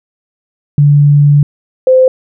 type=tone pair in turn; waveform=sine; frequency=145 / 516.7 Hz; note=D3 / C5; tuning=-22 / -22 cents; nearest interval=octave + minor seventh; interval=2200 cents; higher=second; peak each=-3 dBFS; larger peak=neither; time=0.78-1.43 / 1.87-2.08 s; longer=first; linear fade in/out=2 ms; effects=none